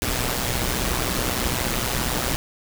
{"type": "noise with amplitude modulation", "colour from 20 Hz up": "pink", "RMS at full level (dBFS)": -21, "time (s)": [0.02, 2.36], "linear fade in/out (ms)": 0, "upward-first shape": "sine", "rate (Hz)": 124, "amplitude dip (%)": 70, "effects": []}